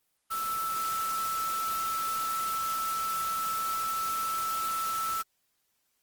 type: tone in noise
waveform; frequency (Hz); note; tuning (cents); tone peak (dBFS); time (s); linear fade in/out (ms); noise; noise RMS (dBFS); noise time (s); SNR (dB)
sine; 1318.5; E6; 0; -29; 0.3-5.23; 20; white; -38; 0.3-5.23; +6
effects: white hiss -75 dBFS RMS until 6.02 s + Opus 24 kbps